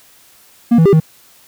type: tone with pitch steps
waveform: triangle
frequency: 235.8 / 162.9 / 398.3 / 158.6 Hz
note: A#3 / E3 / G4 / D#3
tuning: +20 / -20 / +28 / +33 cents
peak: -4 dBFS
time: 0.71-1.002 s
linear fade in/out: 10 ms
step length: 73 ms
effects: white hiss -47 dBFS RMS until 1.47 s